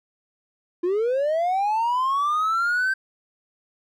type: linear sweep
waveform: triangle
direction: up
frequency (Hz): 339.2 to 1568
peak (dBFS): -17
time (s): 0.83-2.94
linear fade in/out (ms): 10
effects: tanh soft clip ceiling -14 dBFS